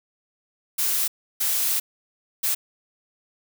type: noise bursts at uneven times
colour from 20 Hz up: blue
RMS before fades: -23 dBFS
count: 3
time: 0.78-1.08 / 1.4-1.8 / 2.43-2.55 s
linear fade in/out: 10 ms
effects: none